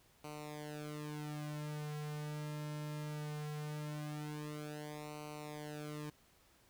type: tone with flanger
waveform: sawtooth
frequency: 150 Hz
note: D3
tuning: 37 cents sharp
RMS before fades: -44 dBFS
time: 0.24-6.1 s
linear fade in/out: 5 ms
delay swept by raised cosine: 0.58 to 4.08 ms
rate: 0.2 Hz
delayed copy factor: -1
effects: pink hiss -68 dBFS RMS until 6.69 s